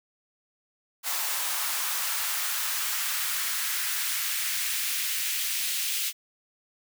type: noise with high-pass filter sweep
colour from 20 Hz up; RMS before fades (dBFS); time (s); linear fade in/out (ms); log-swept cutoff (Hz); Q
white; -29; 1.03-6.13; 50; 860 to 2600; 1.4
effects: none